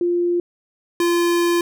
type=tone pair in turn; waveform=sine / square; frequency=349.2 / 344.8 Hz; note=F4 / F4; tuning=0 / -22 cents; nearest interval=unison; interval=22 cents; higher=first; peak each=-16 dBFS; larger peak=neither; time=0.01-0.4 / 1-1.61 s; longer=second; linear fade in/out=2 ms; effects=none